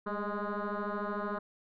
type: tone with frequency modulation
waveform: sine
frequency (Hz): 418.7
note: G#4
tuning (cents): +14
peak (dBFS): -31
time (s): 0.06-1.39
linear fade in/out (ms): 10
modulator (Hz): 206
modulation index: 4.8
effects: tanh soft clip ceiling -29 dBFS